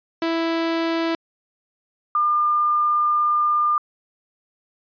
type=tone pair in turn; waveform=sawtooth / sine; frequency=330.2 / 1202.8 Hz; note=E4 / D6; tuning=+3 / +41 cents; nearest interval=octave + minor seventh; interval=2238 cents; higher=second; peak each=-16 dBFS; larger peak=neither; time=0.22-1.15 / 2.15-3.78 s; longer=second; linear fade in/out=2 ms; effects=resampled to 11025 Hz